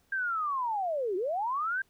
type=linear two-way sweep; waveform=sine; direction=down then up; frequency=1607 to 348.4 to 1607 Hz; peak=-28 dBFS; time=0.12-1.82 s; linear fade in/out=5 ms; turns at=1.16 s; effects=pink hiss -69 dBFS RMS until 1.89 s